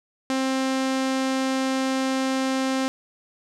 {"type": "tone with low-pass filter", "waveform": "sawtooth", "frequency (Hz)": 264.2, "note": "C4", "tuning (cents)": 17, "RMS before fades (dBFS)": -24, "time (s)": [0.3, 2.88], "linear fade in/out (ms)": 0, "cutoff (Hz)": 7400, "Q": 0.98, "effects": []}